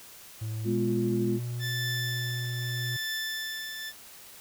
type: tone with pitch glide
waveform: triangle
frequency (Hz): 110 to 120.65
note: A2 to B2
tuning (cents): 0 to -40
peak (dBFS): -29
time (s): 0.41-2.97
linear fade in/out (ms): 10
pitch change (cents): +160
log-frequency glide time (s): 0.64-0.75
type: chord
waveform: sine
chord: F diminished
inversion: first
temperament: equal with one note detuned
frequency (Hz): 206.2 / 246.9 / 349.2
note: Ab3 / Cb4 / F4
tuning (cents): -12 / 0 / 0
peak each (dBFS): -29 / -34 / -28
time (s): 0.64-1.4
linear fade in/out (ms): 50
type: tone with tremolo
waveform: 20% pulse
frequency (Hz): 1760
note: A6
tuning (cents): 0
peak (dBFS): -25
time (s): 1.59-3.93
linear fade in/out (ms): 50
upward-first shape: triangle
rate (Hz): 0.81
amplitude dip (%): 55
effects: white hiss -49 dBFS RMS until 4.4 s